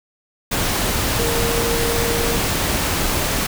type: tone in noise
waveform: sine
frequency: 466.2 Hz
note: A#4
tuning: in tune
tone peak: -22 dBFS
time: 1.18-2.37 s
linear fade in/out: 10 ms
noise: pink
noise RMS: -20 dBFS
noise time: 0.51-3.47 s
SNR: -5 dB
effects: none